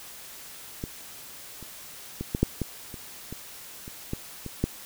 clicks, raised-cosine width 3 ms, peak -18 / -29 / -18 / -13 / -7 / -14 / -26 / -23 / -27 / -16 / -22 / -10 dBFS, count 12, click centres 0.839 / 1.627 / 2.21 / 2.349 / 2.43 / 2.617 / 2.942 / 3.326 / 3.879 / 4.134 / 4.463 / 4.64 s, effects white hiss -44 dBFS RMS until 4.85 s

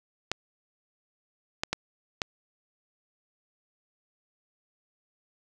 clicks, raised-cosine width 0.2 ms, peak -10 dBFS, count 4, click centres 0.316 / 1.635 / 1.73 / 2.218 s, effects none

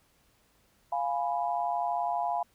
sine chord, F diminished, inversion none, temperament equal, 698.5 / 830.6 / 987.8 Hz, F5 / Ab5 / Cb6, 0 / 0 / 0 cents, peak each -30 / -32 / -34 dBFS, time 0.92-2.43 s, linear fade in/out 5 ms, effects pink hiss -67 dBFS RMS until 2.54 s

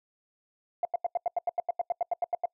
sine tone bursts, 698.5 Hz, F5, in tune, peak -23 dBFS, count 16, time 0.83-2.456 s, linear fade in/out 2 ms, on 21 ms, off 86 ms, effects noise-tail reverb RT60 0.1 s tail -26 dB re dry + tanh soft clip ceiling -19 dBFS

